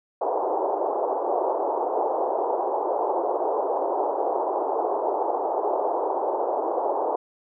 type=band-pass noise; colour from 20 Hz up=white; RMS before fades=-25 dBFS; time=0.21-7.16 s; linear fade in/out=5 ms; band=350 to 920 Hz; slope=48 dB/octave; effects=none